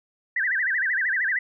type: tone with vibrato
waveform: sine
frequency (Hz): 1762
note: A6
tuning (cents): +2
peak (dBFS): -21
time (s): 0.36-1.39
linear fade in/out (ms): 5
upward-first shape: sine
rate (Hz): 13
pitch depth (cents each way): 230
effects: none